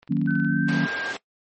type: click train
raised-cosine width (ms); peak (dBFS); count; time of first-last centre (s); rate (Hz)
0.3; -31; 10; 0.03-0.447; 21.6
type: chord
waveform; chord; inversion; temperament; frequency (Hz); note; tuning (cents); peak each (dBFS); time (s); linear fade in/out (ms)
sine; D# minor seventh; none; equal; 155.56 / 185 / 233.1 / 277.2; D#3 / F#3 / A#3 / C#4; 0 / 0 / 0 / 0; -25; 0.09-0.87; 20
type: tone with pitch glide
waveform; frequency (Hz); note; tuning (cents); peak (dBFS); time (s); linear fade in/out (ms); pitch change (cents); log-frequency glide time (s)
sine; 1521 to 1602.2; F#6 to G6; +47 to +37; -27; 0.27-1.13; 10; +90; 0.44-0.85
type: band-pass noise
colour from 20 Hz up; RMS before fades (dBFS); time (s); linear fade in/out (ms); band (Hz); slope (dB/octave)
pink; -34; 0.68-1.17; 5; 340 to 4400; 12
effects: noise-tail reverb RT60 0.1 s tail -20 dB re dry + MP3 32 kbps